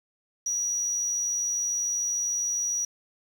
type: tone with amplitude modulation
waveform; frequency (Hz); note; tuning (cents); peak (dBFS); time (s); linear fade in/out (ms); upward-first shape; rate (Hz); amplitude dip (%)
sine; 5800; F#8; -35; -22; 0.46-2.85; 5; sine; 213; 30
effects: tanh soft clip ceiling -23 dBFS + 8-bit